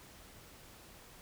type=silence; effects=pink hiss -56 dBFS RMS until 1.21 s